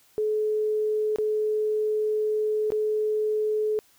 sine tone with dropouts, 428.3 Hz, A4, 47 cents flat, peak -22 dBFS, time 0.18-3.79 s, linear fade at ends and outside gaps 0 ms, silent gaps 1.16-1.185 / 2.704-2.72 s, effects white hiss -60 dBFS RMS until 3.98 s

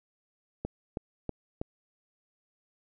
click train, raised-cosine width 2 ms, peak -19 dBFS, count 4, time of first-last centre 0.65-1.615 s, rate 3.11 Hz, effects none

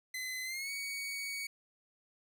sawtooth tone with pitch glide, 2033 to 2243 Hz, B6 to C#7, +50 to +20 cents, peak -34 dBFS, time 0.14-1.47 s, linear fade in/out 5 ms, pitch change +170 cents, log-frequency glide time 0.44-0.71 s, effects none

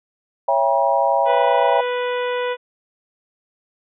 sine chord, C# diminished seventh, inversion none, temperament just, 554.4 / 665.2 / 798.3 / 957.9 Hz, C#5 / E5 / G5 / Bb5, 0 / +16 / +31 / +47 cents, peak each -20 dBFS, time 0.48-1.81 s, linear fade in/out 5 ms
harmonic tone, 493.2 Hz, B4, 2 cents flat, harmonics 1 / 2 / 3 / 4 / 5 / 6 / 7, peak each -21 / -27 / -31 / -33 / -35 / -37 / -38 dBFS, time 1.25-2.57 s, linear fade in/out 50 ms
effects none

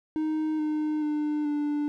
triangle tone with pitch steps, 311.1 / 305.4 / 299.8 / 294.3 Hz, D#4 / D#4 / D4 / D4, 0 / -32 / +36 / +4 cents, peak -23 dBFS, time 0.16-1.88 s, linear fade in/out 0 ms, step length 430 ms, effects none

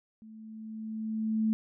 sine tone with level ramp, 219.3 Hz, A3, 6 cents flat, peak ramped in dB -47 to -23 dBFS, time 0.22-1.53 s, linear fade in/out 0 ms, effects none

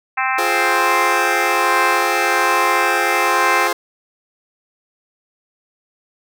harmonic tone, 261.6 Hz, C4, in tune, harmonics 3 / 4 / 5 / 6 / 7 / 8 / 9 / 10, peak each -22 / -23 / -24 / -25 / -25 / -26 / -27 / -27 dBFS, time 0.17-3.68 s, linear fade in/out 10 ms
15% pulse chord, F minor, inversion none, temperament just, 349.2 / 419.1 / 523.8 Hz, F4 / Ab4 / C5, 0 / +16 / +2 cents, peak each -16 dBFS, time 0.38-3.73 s, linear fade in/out 5 ms
effects none

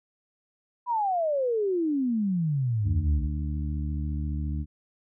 sine exponential sweep, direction down, 1000 to 61.74 Hz, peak -23 dBFS, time 0.86-3.28 s, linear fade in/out 50 ms
harmonic tone, 74.5 Hz, D2, 25 cents sharp, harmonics 1 / 2 / 3 / 4, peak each -28 / -34 / -38 / -40 dBFS, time 2.83-4.66 s, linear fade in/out 50 ms
effects none

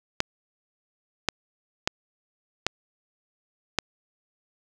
clicks, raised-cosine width 0.2 ms, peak -4 dBFS, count 5, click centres 0.204 / 1.287 / 1.875 / 2.666 / 3.787 s, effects none

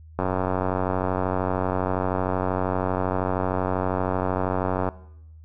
click train, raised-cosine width 1 ms, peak -10 dBFS, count 437, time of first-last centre 0.19-4.888 s, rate 92.8 Hz, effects noise-tail reverb RT60 0.8 s tail -19 dB re dry + added 79 Hz sine -43 dBFS peak until 5.44 s

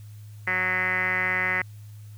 5% pulse tone with low-pass filter, 184.2 Hz, F#3, 7 cents flat, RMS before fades -25 dBFS, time 0.47-1.62 s, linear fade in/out 5 ms, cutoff 2000 Hz, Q 9.8, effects added 105 Hz sine -40 dBFS peak until 2.17 s + white hiss -59 dBFS RMS until 2.17 s

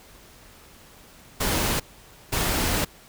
pink noise bursts at uneven times, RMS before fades -24 dBFS, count 2, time 1.4-1.8 / 2.32-2.85 s, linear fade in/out 10 ms, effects pink hiss -50 dBFS RMS until 3.08 s

